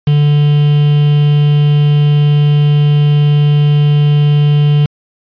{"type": "tone with quantisation", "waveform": "triangle", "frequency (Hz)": 146.83, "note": "D3", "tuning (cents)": 0, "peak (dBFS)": -4, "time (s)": [0.07, 4.86], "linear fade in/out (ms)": 5, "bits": 4, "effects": ["resampled to 11025 Hz"]}